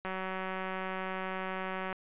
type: click train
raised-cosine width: 0.5 ms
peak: -22 dBFS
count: 354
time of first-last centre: 0.05-1.928 s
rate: 188 Hz
effects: resampled to 8000 Hz